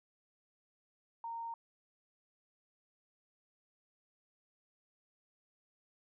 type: tone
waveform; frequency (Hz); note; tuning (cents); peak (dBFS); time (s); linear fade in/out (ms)
sine; 923; A#5; -17; -39; 1.24-1.54; 2
effects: none